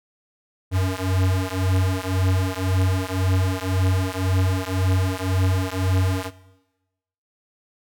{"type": "beating tone pair", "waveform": "square", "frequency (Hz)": [92.6, 94.5], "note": ["F#2", "F#2"], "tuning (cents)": [2, 37], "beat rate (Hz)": 1.9, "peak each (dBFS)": -23, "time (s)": [0.71, 6.31], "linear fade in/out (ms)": 50, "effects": ["noise-tail reverb RT60 1.0 s tail -18 dB re dry"]}